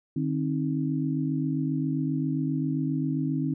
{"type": "tone cluster", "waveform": "sine", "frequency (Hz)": [151.8, 266.4, 313.9], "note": ["D#3", "C4", "D#4"], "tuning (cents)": [-42, 31, 15], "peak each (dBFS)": [-28, -28, -32], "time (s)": [0.16, 3.54], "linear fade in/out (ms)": 5, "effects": []}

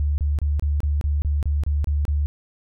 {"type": "tone bursts", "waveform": "sine", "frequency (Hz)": 73, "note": "D2", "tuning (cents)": -10, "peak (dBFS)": -18, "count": 11, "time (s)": [0, 2.26], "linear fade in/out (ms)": 0, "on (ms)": 180, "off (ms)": 28, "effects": []}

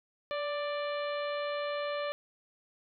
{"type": "harmonic tone with a mistuned harmonic", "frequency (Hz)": 589, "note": "D5", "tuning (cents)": 5, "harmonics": [1, 2, 3, 4, 5, 6, 7], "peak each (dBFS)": [-33, -39, -43, -45, -47, -49, -50], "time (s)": [0.31, 2.12], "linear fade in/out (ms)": 0, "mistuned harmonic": 1, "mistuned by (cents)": -26, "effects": []}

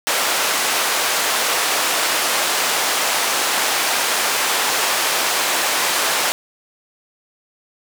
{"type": "band-pass noise", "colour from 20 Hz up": "pink", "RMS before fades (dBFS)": -19, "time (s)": [0.07, 6.32], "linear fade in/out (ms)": 0, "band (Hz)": [660, 13000], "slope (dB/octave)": 12, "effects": []}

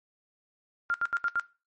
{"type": "tone bursts", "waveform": "sine", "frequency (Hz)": 1396.9, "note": "F6", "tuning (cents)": 0, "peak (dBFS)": -24, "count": 5, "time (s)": [0.9, 1.397], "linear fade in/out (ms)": 0, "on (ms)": 41, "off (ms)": 73, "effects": ["noise-tail reverb RT60 0.3 s tail -18 dB re dry", "MP3 32 kbps"]}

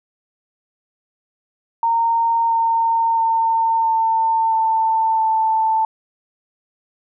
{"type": "tone with pitch steps", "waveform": "sine", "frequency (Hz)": [921, 913.6, 906.2, 898.9, 891.7, 884.5], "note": ["A#5", "A#5", "A#5", "A5", "A5", "A5"], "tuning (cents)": [-21, -35, -49, 37, 23, 9], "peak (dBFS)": -14, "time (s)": [1.83, 5.85], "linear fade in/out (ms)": 2, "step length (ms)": 670, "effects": []}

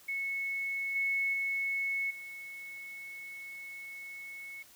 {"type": "tone with level steps", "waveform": "sine", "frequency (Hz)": 2200, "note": "C#7", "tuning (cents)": -14, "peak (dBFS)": [-32, -28, -30, -42], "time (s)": [0.08, 4.63], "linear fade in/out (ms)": 10, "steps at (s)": [0.95, 1.33, 2.1], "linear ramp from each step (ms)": 10, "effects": ["white hiss -58 dBFS RMS until 4.75 s"]}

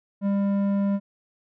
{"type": "tone with low-pass filter", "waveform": "square", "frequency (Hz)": 199.4, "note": "G3", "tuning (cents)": 30, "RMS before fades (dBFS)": -23, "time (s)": [0.21, 1], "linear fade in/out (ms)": 50, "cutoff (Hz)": 770, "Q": 0.53, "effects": []}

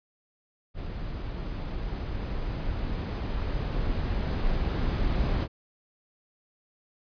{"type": "noise with level ramp", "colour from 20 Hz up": "brown", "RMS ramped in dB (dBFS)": [-35, -25], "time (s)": [0.74, 5.48], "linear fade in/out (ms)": 50, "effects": ["resampled to 11025 Hz"]}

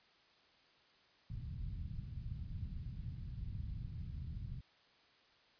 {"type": "low-pass noise", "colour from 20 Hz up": "white", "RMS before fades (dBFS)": -44, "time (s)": [1.3, 4.61], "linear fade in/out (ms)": 5, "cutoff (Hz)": 130, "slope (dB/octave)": 24, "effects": ["white hiss -68 dBFS RMS until 5.59 s", "resampled to 11025 Hz"]}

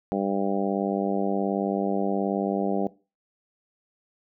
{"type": "harmonic tone", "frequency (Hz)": 98.7, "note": "G2", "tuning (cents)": 12, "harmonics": [2, 3, 4, 5, 6, 7, 8], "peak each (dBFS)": [-28, -30, -31, -32, -33, -33, -34], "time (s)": [0.12, 2.87], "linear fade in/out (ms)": 0, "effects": ["noise-tail reverb RT60 0.3 s tail -19 dB re dry"]}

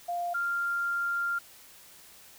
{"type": "tone pair in turn", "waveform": "sine", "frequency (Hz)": [698.5, 1393], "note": ["F5", "F6"], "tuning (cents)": [0, -5], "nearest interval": "octave", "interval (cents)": 1195, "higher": "second", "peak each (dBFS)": [-29, -27], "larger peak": "second", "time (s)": [[0.08, 0.34], [0.34, 1.39]], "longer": "second", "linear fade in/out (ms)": 10, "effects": ["white hiss -53 dBFS RMS until 2.38 s"]}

